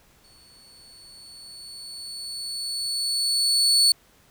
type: tone with exponential growth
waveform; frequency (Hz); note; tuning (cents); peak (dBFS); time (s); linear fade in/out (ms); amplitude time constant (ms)
35% pulse; 4435; C#8; 0; -13; 0.24-3.92; 2; 800
effects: pink hiss -58 dBFS RMS until 4.3 s